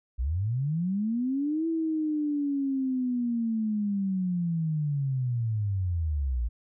sine linear two-way sweep, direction up then down, 55 to 330 to 55 Hz, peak -25 dBFS, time 0.18-6.49 s, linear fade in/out 20 ms, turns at 1.67 s, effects none

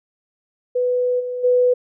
sine tone with level steps, 496.2 Hz, B4, 8 cents sharp, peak -16 / -23 / -12 dBFS, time 0.75-1.74 s, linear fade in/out 10 ms, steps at 1.19 / 1.43 s, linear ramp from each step 20 ms, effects none

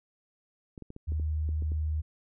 clicks, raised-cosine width 3 ms, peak -30 dBFS, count 9, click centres 0.778 / 0.823 / 0.904 / 0.964 / 1.121 / 1.198 / 1.49 / 1.623 / 1.719 s
sine tone, 77.2 Hz, D#2, 13 cents flat, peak -27 dBFS, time 1.07-2.02 s, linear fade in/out 20 ms
effects none

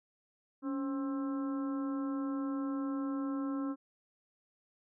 harmonic tone with a mistuned harmonic, 265.3 Hz, C4, 24 cents sharp, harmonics 1 / 2 / 3 / 4 / 5 / 6, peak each -33 / -46 / -55 / -47 / -48 / -60 dBFS, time 0.62-3.76 s, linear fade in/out 50 ms, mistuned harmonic 1, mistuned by +79 cents, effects none

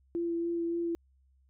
sine tone with vibrato, 338.9 Hz, E4, 48 cents sharp, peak -29 dBFS, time 0.15-0.95 s, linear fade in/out 0 ms, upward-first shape sine, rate 3.5 Hz, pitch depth 13 cents each way, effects added 66 Hz sine -63 dBFS peak until 1.49 s

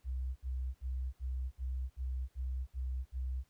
sine tone bursts, 64.2 Hz, C2, 32 cents flat, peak -33 dBFS, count 9, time 0.04-3.44 s, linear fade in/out 50 ms, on 320 ms, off 65 ms, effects tanh soft clip ceiling -30 dBFS + pink hiss -74 dBFS RMS until 3.49 s

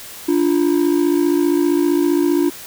triangle ring-modulated tone, 320 Hz, D#4, 49 cents sharp, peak -8 dBFS, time 0.28-2.5 s, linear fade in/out 10 ms, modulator 27.6 Hz, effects white hiss -35 dBFS RMS until 2.66 s

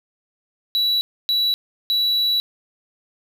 triangle tone bursts at uneven times, 3928 Hz, B7, 10 cents flat, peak -15 dBFS, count 3, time 0.75-1.01 / 1.29-1.54 / 1.9-2.4 s, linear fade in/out 0 ms, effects none

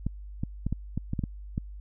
clicks, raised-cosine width 5 ms, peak -16 dBFS, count 9, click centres 0.066 / 0.435 / 0.666 / 0.726 / 0.976 / 1.134 / 1.192 / 1.238 / 1.579 s, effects added 50 Hz sine -39 dBFS peak until 1.8 s

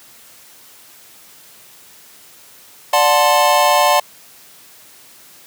square chord, D dominant seventh, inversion none, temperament equal with one note detuned, 587.3 / 729 / 880 / 1046.5 Hz, D5 / F#5 / A5 / C6, 0 / -26 / 0 / 0 cents, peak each -17 dBFS, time 2.93-4 s, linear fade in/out 5 ms, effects white hiss -44 dBFS RMS until 5.46 s + high-pass 100 Hz 12 dB/octave

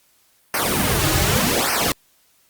pink noise with flanger, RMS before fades -19 dBFS, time 0.54-1.92 s, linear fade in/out 2 ms, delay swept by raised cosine 0.27 to 4.47 ms, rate 0.85 Hz, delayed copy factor -1, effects white hiss -59 dBFS RMS until 2.49 s + Opus 48 kbps

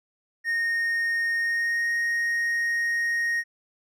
triangle tone with pitch glide, 1850 to 1866.1 Hz, A#6 to A#6, -14 to +1 cents, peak -21 dBFS, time 0.44-3.44 s, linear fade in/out 50 ms, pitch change +15 cents, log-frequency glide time 1.36-1.92 s, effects none

